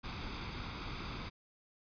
pink noise with comb filter, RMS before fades -42 dBFS, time 0.03-1.3 s, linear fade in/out 20 ms, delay 0.84 ms, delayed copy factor +0.5, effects resampled to 11025 Hz

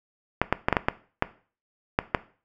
clicks, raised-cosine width 0.5 ms, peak -4 dBFS, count 9, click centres 0.416 / 0.526 / 0.685 / 0.727 / 0.768 / 0.885 / 1.224 / 1.989 / 2.148 s, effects noise-tail reverb RT60 0.4 s tail -17 dB re dry

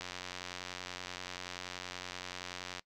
click train, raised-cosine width 0.2 ms, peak -23 dBFS, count 253, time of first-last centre 0.01-2.795 s, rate 90.5 Hz, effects noise-tail reverb RT60 0.1 s tail -22 dB re dry

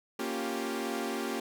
sawtooth chord, G half-diminished seventh, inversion first, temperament equal with one note detuned, 233.1 / 277.2 / 350.6 / 392 Hz, Bb3 / Db4 / F4 / G4, 0 / 0 / +7 / 0 cents, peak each -33 / -34 / -35 / -33 dBFS, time 0.19-1.4 s, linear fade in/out 5 ms, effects none

